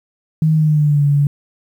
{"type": "tone with pitch glide", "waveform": "sine", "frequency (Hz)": [157.3, 143.41], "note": ["D#3", "D3"], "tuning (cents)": [19, -41], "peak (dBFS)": -10, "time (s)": [0.42, 1.27], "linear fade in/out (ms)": 2, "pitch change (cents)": -160, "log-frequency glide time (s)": [0.54, 1.05], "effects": ["8-bit"]}